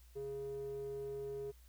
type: tone with band-pass filter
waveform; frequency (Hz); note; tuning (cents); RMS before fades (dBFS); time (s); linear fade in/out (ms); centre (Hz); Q
square; 137.9; C#3; -9; -43; 0.15-1.52; 20; 390; 6.6
effects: added 60 Hz sine -58 dBFS peak until 1.68 s + white hiss -69 dBFS RMS until 1.68 s